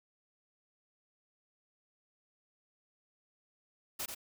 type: noise with echo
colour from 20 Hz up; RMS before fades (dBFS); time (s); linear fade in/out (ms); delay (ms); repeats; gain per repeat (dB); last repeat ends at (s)
white; -38; 3.99-4.06; 10; 89; 1; -5; 4.149
effects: none